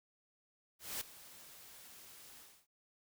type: noise with ADSR envelope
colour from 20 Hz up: white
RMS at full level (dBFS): -39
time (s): 0.79-2.67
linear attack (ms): 220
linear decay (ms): 6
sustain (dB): -17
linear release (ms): 300
effects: none